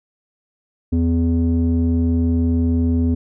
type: tone with low-pass filter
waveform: square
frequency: 83.4 Hz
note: E2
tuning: 21 cents sharp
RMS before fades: -17 dBFS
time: 0.92-3.15 s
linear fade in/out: 10 ms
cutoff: 300 Hz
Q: 5.8
effects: none